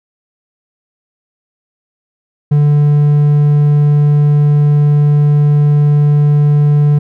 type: tone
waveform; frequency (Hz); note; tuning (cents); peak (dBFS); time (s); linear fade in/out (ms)
triangle; 146.83; D3; 0; -4; 2.51-6.99; 10
effects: none